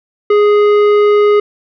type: tone with tanh clipping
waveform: sine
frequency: 415.3 Hz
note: G#4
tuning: in tune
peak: -8 dBFS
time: 0.3-1.4 s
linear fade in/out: 5 ms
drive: 12 dB
effects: none